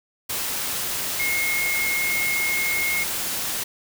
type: tone in noise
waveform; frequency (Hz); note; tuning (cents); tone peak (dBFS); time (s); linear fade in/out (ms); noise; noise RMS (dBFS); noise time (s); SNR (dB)
sine; 2156; C#7; -49; -22; 1.19-3.04; 10; white; -27; 0.29-3.64; +2
effects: none